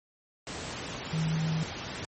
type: tone in noise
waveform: sine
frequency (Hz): 159.6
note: D#3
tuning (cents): +44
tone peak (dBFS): -26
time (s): 1.13-1.63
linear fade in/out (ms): 0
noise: pink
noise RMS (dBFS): -37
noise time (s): 0.47-2.05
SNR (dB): +8
effects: high-pass 80 Hz 12 dB/octave + MP3 32 kbps